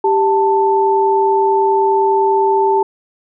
sine tone pair together, 392.3 / 884.8 Hz, G4 / A5, +1 / +9 cents, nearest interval octave + major second, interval 1408 cents, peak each -13 dBFS, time 0.04-2.83 s, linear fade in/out 5 ms, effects none

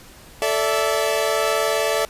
sawtooth chord, A suspended fourth, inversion none, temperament equal with one note detuned, 440 / 579.9 / 659.3 Hz, A4 / D5 / E5, 0 / -22 / 0 cents, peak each -19 dBFS, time 0.42-2.05 s, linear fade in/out 0 ms, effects pink hiss -45 dBFS RMS until 2.09 s + resampled to 32000 Hz

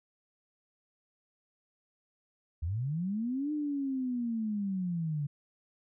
sine linear two-way sweep, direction up then down, 73.7 to 303.9 to 141.3 Hz, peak -30 dBFS, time 2.62-5.27 s, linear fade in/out 10 ms, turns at 3.52 s, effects none

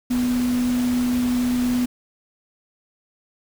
sine tone in noise, 246.9 Hz, B3, in tune, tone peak -18 dBFS, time 0.1-1.86 s, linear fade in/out 10 ms, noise pink, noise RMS -33 dBFS, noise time 0.1-1.86 s, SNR +12 dB, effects none

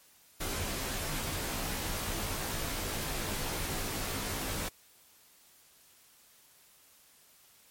pink noise with comb filter, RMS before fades -35 dBFS, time 0.4-4.69 s, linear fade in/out 10 ms, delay 17 ms, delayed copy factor -0.85, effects white hiss -61 dBFS RMS until 7.7 s + MP3 64 kbps

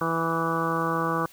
harmonic tone with a mistuned harmonic, 164.81 Hz, E3, in tune, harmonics 1 / 2 / 3 / 4 / 5 / 6 / 7 / 8 / 9, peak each -31 / -31 / -31 / -37 / -35 / -33 / -28 / -36 / -34 dBFS, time 0.01-1.26 s, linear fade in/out 2 ms, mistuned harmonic 8, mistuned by -60 cents, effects white hiss -52 dBFS RMS until 1.32 s

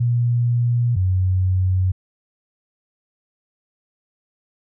sine tone pair in turn, 120 / 92.81 Hz, B2 / F#2, -49 / +6 cents, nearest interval major third, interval 445 cents, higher first, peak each -15 dBFS, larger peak neither, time 0-0.96 / 0.96-1.92 s, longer neither, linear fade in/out 10 ms, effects none

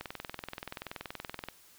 click train, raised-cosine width 0.3 ms, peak -22 dBFS, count 32, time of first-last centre 0.01-1.486 s, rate 21 Hz, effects white hiss -59 dBFS RMS until 1.78 s

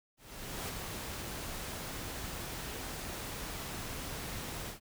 pink noise with ADSR envelope, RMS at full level -38 dBFS, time 0.17-4.8 s, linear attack 520 ms, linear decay 8 ms, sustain -3 dB, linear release 120 ms, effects none

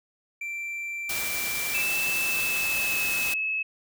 triangle tone, 2349 Hz, D7, in tune, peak -29 dBFS, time 0.41-1.82 s, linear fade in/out 5 ms
white noise, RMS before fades -31 dBFS, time 1.09-3.34 s, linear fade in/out 5 ms
sine tone with pitch glide, 2636 to 2588 Hz, E7 to E7, -1 to -32 cents, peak -25 dBFS, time 1.74-3.63 s, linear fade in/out 10 ms, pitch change -31 cents, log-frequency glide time 2.15-3.12 s
effects none

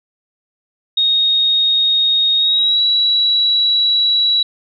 sine tone with pitch glide, 3729 to 3910 Hz, A#7 to B7, 0 to -18 cents, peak -11 dBFS, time 0.97-4.43 s, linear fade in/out 5 ms, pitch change +82 cents, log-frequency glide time 2.37-2.81 s, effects none

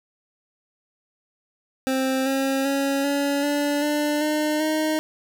25% pulse tone with pitch steps, 263.4 / 269.7 / 276.2 / 282.8 / 289.6 / 296.5 / 303.6 / 310.9 Hz, C4 / C#4 / C#4 / C#4 / D4 / D4 / D#4 / D#4, +12 / -47 / -6 / +35 / -24 / +17 / -42 / -1 cents, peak -17 dBFS, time 1.87-4.99 s, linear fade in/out 0 ms, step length 390 ms, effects none

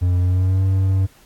triangle tone with pitch glide, 89.6 to 95.48 Hz, F2 to G2, +45 to -45 cents, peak -12 dBFS, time 0.01-1.07 s, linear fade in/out 20 ms, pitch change +110 cents, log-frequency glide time 0.19-0.63 s, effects pink hiss -52 dBFS RMS until 1.25 s + AAC 64 kbps

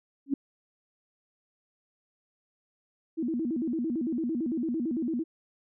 sine tone with exponential growth, 277.2 Hz, C#4, in tune, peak -19 dBFS, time 0.26-0.34 s, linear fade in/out 5 ms, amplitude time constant 16 ms
sine tone with vibrato, 279.1 Hz, C#4, 12 cents sharp, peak -27 dBFS, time 3.17-5.24 s, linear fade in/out 20 ms, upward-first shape square, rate 8.9 Hz, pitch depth 260 cents each way
effects none

